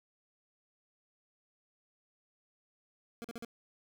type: tone bursts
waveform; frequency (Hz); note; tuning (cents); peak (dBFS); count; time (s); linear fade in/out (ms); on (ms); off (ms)
25% pulse; 233.1; A#3; 0; -37; 4; 3.22-3.448; 0; 24; 44
effects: none